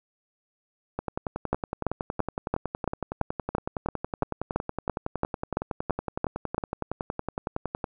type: two click trains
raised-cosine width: 1 ms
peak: -10 / -15 dBFS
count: 16 / 75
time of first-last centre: 1.53-6.581 / 0.99-7.842 s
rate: 2.97 / 10.8 Hz
effects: none